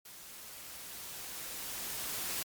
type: noise with level ramp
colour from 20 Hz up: white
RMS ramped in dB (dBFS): -51 to -36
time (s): 0.05-2.43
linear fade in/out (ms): 5
effects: MP3 96 kbps